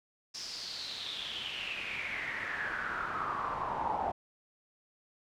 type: noise with band-pass filter sweep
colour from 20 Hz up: brown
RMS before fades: -37 dBFS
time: 0.34-4.12 s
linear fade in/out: 10 ms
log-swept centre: 5400 to 790 Hz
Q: 6.8
effects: none